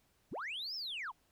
sine linear two-way sweep, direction up then down, 38.89 to 5430 to 789 Hz, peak -37 dBFS, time 0.31-1.12 s, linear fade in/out 20 ms, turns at 0.75 s, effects tanh soft clip ceiling -36 dBFS + pink hiss -73 dBFS RMS until 1.31 s

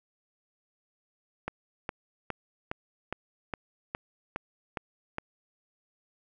click train, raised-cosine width 0.5 ms, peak -17 dBFS, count 10, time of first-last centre 1.48-5.184 s, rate 2.43 Hz, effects none

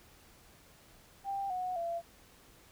sine tone with pitch steps, 790 / 732.9 / 679.8 Hz, G5 / F#5 / F5, +13 / -17 / -47 cents, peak -33 dBFS, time 1.24-2.02 s, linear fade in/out 50 ms, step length 260 ms, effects pink hiss -60 dBFS RMS until 2.71 s

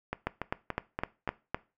two click trains, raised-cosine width 0.5 ms, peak -17 / -14 dBFS, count 5 / 6, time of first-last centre 0.13-1.276 / 0.27-1.546 s, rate 3.49 / 3.92 Hz, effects noise-tail reverb RT60 0.3 s tail -19 dB re dry

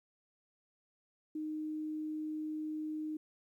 sine tone, 308.8 Hz, D#4, 13 cents flat, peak -36 dBFS, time 1.35-3.17 s, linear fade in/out 5 ms, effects 12-bit

